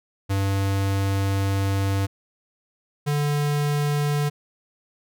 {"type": "tone pair in turn", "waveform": "square", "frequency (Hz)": [98, 146.28], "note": ["G2", "D3"], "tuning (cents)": [0, -7], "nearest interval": "perfect fifth", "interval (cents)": 693, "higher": "second", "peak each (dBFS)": -21, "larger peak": "neither", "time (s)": [[0.29, 2.07], [3.06, 4.3]], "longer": "first", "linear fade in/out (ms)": 20, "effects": []}